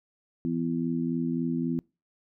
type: harmonic tone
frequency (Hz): 83.7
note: E2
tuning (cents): +27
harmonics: 2 / 3 / 4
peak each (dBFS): -31 / -28 / -34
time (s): 0.45-1.79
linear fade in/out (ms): 0
effects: noise-tail reverb RT60 0.3 s tail -26 dB re dry